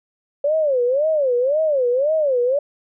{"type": "tone with vibrato", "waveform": "sine", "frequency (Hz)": 554.4, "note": "C#5", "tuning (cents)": 0, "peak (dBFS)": -15, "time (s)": [0.44, 2.59], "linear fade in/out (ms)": 5, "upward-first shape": "sine", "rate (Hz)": 1.9, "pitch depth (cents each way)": 240, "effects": []}